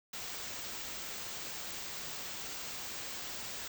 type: band-stop noise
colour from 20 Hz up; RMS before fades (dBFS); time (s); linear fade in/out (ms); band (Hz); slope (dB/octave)
white; -42; 0.13-3.68; 5; 8200 to 15000; 96
effects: none